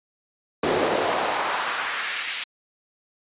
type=noise with high-pass filter sweep; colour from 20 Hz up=brown; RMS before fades=-25 dBFS; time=0.63-2.44 s; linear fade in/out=5 ms; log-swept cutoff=370 to 2700 Hz; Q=1.6; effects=resampled to 8000 Hz